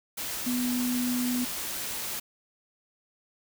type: tone in noise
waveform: sine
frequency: 247.3 Hz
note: B3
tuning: 3 cents sharp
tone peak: -26 dBFS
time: 0.46-1.45 s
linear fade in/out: 10 ms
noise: white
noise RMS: -34 dBFS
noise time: 0.17-2.2 s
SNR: +5 dB
effects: none